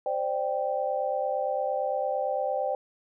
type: chord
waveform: sine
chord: C suspended second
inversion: none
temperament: equal with one note detuned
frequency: 523.3 / 592.1 / 784 Hz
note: C5 / D5 / G5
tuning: 0 / +14 / 0 cents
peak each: -30 dBFS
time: 0.06-2.75 s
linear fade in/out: 2 ms
effects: none